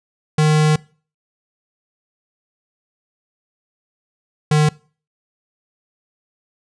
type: tone pair in turn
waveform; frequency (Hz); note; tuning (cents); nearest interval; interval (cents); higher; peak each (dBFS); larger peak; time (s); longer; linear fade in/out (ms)
square; 153.5 / 151.74; D#3 / D#3; -23 / -43; unison; 20; first; -12; neither; 0.38-0.76 / 4.51-4.69; first; 5
effects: noise-tail reverb RT60 0.4 s tail -23 dB re dry + resampled to 22050 Hz